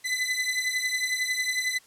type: beating tone pair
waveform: sawtooth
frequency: 2005 / 2016 Hz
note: B6 / B6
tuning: +26 / +35 cents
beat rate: 11 Hz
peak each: -25 dBFS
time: 0.04-1.79 s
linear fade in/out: 20 ms
effects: white hiss -57 dBFS RMS until 1.86 s + low-pass 11000 Hz 12 dB/octave